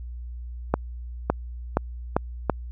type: accelerating click train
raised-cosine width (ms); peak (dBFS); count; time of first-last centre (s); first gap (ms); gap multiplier
1; -5; 5; 0.74-2.497; 560; 0.84
effects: added 60 Hz sine -33 dBFS peak until 2.71 s